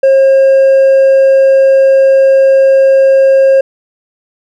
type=tone with hard clipping; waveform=sine; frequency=538 Hz; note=C5; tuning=48 cents sharp; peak=-4 dBFS; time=0.03-3.61 s; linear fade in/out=5 ms; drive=2 dB; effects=none